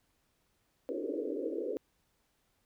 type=band-pass noise; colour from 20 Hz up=white; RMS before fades=-36 dBFS; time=0.89-1.77 s; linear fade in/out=0 ms; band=270 to 540 Hz; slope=96 dB/octave; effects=pink hiss -75 dBFS RMS until 2.65 s